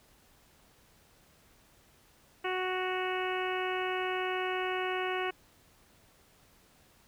harmonic tone with a mistuned harmonic, 370 Hz, F#4, in tune, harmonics 1 / 2 / 3 / 4 / 5 / 6 / 7 / 8, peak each -34 / -37 / -39 / -40 / -41 / -42 / -42 / -43 dBFS, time 2.44-5.31 s, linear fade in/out 10 ms, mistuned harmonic 8, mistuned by -25 cents, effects pink hiss -63 dBFS RMS until 7.07 s

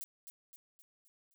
violet noise with echo, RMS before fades -43 dBFS, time 0.01-0.04 s, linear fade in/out 0 ms, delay 260 ms, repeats 5, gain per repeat -6 dB, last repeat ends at 1.34 s, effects none

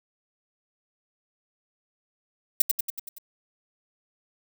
violet noise with echo, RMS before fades -17 dBFS, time 2.6-2.62 s, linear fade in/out 5 ms, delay 94 ms, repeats 6, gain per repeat -4 dB, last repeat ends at 3.184 s, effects none

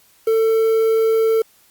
triangle tone with quantisation, 446.9 Hz, A4, 27 cents sharp, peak -11 dBFS, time 0.27-1.42 s, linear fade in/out 5 ms, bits 6, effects white hiss -54 dBFS RMS until 1.7 s + Opus 48 kbps

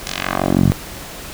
10% pulse tone with band-pass filter sweep, 46.25 Hz, F#1, in tune, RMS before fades -17 dBFS, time 0.07-0.72 s, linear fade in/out 0 ms, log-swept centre 5800 to 110 Hz, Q 1.2, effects pink hiss -32 dBFS RMS until 1.33 s

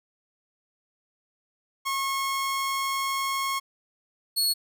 sawtooth tone pair in turn, 1088 / 4352 Hz, C#6 / C#8, -33 / -33 cents, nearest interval 2 octaves, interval 2400 cents, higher second, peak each -22 / -19 dBFS, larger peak second, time 1.85-3.6 / 4.36-4.54 s, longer first, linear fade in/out 20 ms, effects none

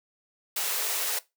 white high-pass noise, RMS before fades -29 dBFS, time 0.56-1.19 s, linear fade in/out 5 ms, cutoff 380 Hz, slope 96 dB/octave, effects noise-tail reverb RT60 0.2 s tail -19 dB re dry

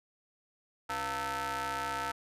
sawtooth ring-modulated tone, 207.7 Hz, G#3, in tune, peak -26 dBFS, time 0.89-2.12 s, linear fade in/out 10 ms, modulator 1110 Hz, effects resampled to 32000 Hz

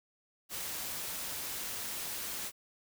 white noise, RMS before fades -39 dBFS, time 0.49-2.52 s, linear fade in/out 50 ms, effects none

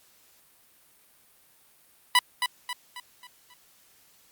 15% pulse tone with echo, 987.8 Hz, B5, in tune, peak -10 dBFS, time 2.15-2.19 s, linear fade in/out 2 ms, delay 270 ms, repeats 5, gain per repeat -7 dB, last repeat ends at 3.54 s, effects white hiss -60 dBFS RMS until 4.31 s + Opus 48 kbps

